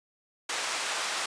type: band-pass noise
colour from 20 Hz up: pink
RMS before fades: -32 dBFS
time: 0.49-1.26 s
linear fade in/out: 5 ms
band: 850 to 9000 Hz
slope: 12 dB/octave
effects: resampled to 22050 Hz